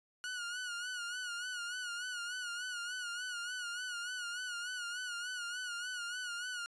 sawtooth tone with vibrato, 1451 Hz, F#6, 34 cents flat, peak -35 dBFS, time 0.24-6.66 s, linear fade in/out 0 ms, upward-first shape sine, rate 3.4 Hz, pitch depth 64 cents each way, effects resampled to 22050 Hz

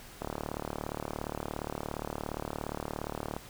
click train, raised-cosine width 1 ms, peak -20 dBFS, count 118, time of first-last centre 0.22-3.365 s, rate 37.2 Hz, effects pink hiss -50 dBFS RMS until 3.49 s

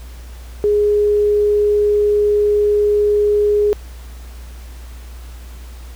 sine tone, 415.3 Hz, G#4, in tune, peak -11 dBFS, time 0.64-3.73 s, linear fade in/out 0 ms, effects added 60 Hz sine -31 dBFS peak until 5.95 s + pink hiss -44 dBFS RMS until 5.95 s

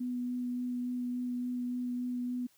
sine tone with vibrato, 246.9 Hz, B3, in tune, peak -32 dBFS, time 0-2.47 s, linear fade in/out 10 ms, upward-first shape sine, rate 3.5 Hz, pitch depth 10 cents each way, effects white hiss -67 dBFS RMS until 2.57 s

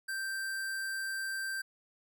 square tone, 1568 Hz, G6, in tune, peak -35 dBFS, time 0.08-1.62 s, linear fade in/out 10 ms, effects none

